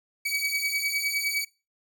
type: beating tone pair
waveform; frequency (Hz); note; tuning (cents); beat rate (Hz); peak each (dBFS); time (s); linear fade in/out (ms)
sawtooth; 2270 / 2279.8; C#7 / C#7; +41 / +48; 9.8; -25 / -26; 0.25-1.45; 10
effects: noise-tail reverb RT60 0.3 s tail -22 dB re dry